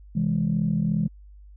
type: chord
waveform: sine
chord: C augmented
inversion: none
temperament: equal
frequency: 130.81 / 164.81 / 207.7 Hz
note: C3 / E3 / G#3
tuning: 0 / 0 / 0 cents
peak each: -29 / -23 / -24 dBFS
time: 0.15-1.08 s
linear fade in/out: 10 ms
effects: tanh soft clip ceiling -13 dBFS + added 50 Hz sine -44 dBFS peak until 1.56 s